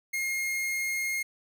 45% pulse tone, 2139 Hz, C7, 38 cents sharp, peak -28 dBFS, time 0.13-1.23 s, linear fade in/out 10 ms, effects none

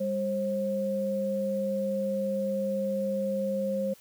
sine tone pair together, 200 / 534.9 Hz, G3 / C5, +35 / +38 cents, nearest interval octave + perfect fourth, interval 1703 cents, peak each -31 / -28 dBFS, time 0-3.94 s, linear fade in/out 10 ms, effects white hiss -56 dBFS RMS until 4 s

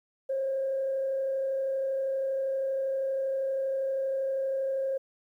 sine tone with frequency modulation, 537 Hz, C5, 45 cents sharp, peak -26 dBFS, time 0.29-4.98 s, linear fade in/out 10 ms, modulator 32.6 Hz, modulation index 0.25, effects tanh soft clip ceiling -22 dBFS + 11-bit

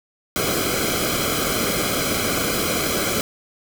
pink noise with comb filter, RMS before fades -22 dBFS, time 0.36-3.21 s, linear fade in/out 0 ms, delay 1.1 ms, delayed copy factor -0.8, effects none

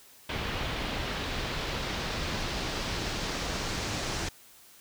pink noise with low-pass filter sweep, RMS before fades -33 dBFS, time 0.29-4.29 s, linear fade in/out 5 ms, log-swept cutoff 3300 to 6200 Hz, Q 1.3, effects white hiss -55 dBFS RMS until 4.8 s

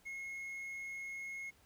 triangle tone, 2165 Hz, C#7, 41 cents flat, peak -40 dBFS, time 0.05-1.51 s, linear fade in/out 20 ms, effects pink hiss -68 dBFS RMS until 1.65 s

